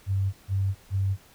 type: tone bursts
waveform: sine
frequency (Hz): 97.1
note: G2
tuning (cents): -16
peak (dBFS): -22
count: 3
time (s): 0.06-1.17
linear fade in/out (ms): 50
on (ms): 270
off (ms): 150
effects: pink hiss -55 dBFS RMS until 1.34 s